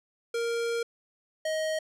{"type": "tone pair in turn", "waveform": "square", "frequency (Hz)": [466.2, 629], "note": ["A#4", "D#5"], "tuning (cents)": [0, 19], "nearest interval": "perfect fourth", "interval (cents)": 519, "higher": "second", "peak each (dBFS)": -28, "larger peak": "neither", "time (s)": [[0.34, 0.83], [1.45, 1.79]], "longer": "first", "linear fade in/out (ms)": 5, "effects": ["low-pass 9000 Hz 12 dB/octave"]}